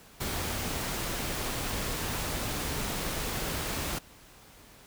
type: noise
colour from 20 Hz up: pink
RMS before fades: -33 dBFS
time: 0.2-3.99 s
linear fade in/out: 10 ms
effects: pink hiss -54 dBFS RMS until 4.86 s